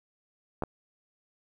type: clicks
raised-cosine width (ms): 1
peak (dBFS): -17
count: 2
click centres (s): 0.623 / 0.636
effects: 9-bit